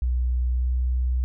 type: tone with pitch glide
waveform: sine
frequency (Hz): 61.74 to 62.49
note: B1 to B1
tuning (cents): 0 to +21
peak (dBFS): -20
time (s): 0.02-1.24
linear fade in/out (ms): 0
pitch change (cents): +21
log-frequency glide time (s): 0.5-0.7
effects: none